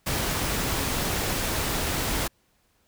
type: noise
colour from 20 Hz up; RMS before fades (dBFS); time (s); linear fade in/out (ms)
pink; -27; 0.06-2.28; 10
effects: pink hiss -67 dBFS RMS until 2.87 s